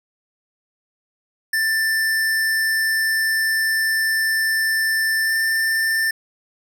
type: tone with pitch glide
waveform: square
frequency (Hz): 1775 to 1787.3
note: A6 to A6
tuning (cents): +15 to +27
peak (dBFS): -18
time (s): 1.53-6.11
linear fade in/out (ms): 5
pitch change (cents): +12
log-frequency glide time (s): 5.24-5.35
effects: none